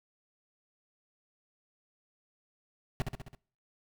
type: noise with echo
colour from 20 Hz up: brown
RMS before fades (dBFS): -30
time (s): 3-3.02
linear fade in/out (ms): 0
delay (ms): 66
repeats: 5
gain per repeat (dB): -4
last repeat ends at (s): 3.35
effects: noise-tail reverb RT60 0.5 s tail -23 dB re dry